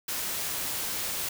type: noise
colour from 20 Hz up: white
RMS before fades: -32 dBFS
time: 0.08-1.29 s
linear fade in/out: 5 ms
effects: none